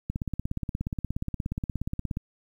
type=click train; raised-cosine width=5 ms; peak=-17 dBFS; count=36; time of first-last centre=0.1-2.171 s; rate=16.9 Hz; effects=9-bit